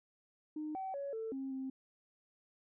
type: tone with pitch steps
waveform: sine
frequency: 306 / 764 / 560 / 445.9 / 268.3 / 264.4 Hz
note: D#4 / G5 / C#5 / A4 / C4 / C4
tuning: -29 / -45 / +18 / +23 / +44 / +18 cents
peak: -37 dBFS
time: 0.56-1.7 s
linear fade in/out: 5 ms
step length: 190 ms
effects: tanh soft clip ceiling -33 dBFS